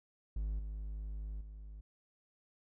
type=tone with level steps; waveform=triangle; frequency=51.91 Hz; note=G#1; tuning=in tune; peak=-32 / -37 / -44 dBFS; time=0.36-1.81 s; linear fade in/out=5 ms; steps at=0.59 / 1.41 s; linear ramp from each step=5 ms; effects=none